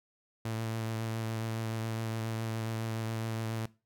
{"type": "tone with vibrato", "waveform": "sawtooth", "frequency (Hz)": 112.2, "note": "A2", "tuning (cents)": 34, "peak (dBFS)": -29, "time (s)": [0.45, 3.66], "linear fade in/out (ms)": 5, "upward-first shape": "triangle", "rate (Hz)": 7.2, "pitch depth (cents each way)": 22, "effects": ["noise-tail reverb RT60 0.3 s tail -20 dB re dry"]}